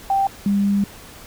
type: tone pair in turn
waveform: sine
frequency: 784 / 200.6 Hz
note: G5 / G3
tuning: 0 / +40 cents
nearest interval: 2 octaves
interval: 2360 cents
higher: first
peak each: -15 dBFS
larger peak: neither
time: 0.1-0.27 / 0.46-0.84 s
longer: second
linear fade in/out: 2 ms
effects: pink hiss -41 dBFS RMS until 1.26 s